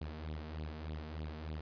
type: tone with flanger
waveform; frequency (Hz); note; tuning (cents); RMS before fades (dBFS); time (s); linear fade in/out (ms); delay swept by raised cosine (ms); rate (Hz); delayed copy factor
sawtooth; 77.4; D#2; -9; -43; 0.01-1.61; 5; 0.25 to 4.65; 3.3; +0.75
effects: resampled to 11025 Hz